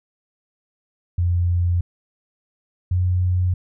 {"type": "tone pair in turn", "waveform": "sine", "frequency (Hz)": [87.6, 90.53], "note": ["F2", "F#2"], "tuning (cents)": [6, -37], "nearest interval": "minor second", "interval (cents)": 57, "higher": "second", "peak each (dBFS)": -16, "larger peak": "neither", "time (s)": [[1.18, 1.81], [2.91, 3.54]], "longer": "neither", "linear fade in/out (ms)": 5, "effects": []}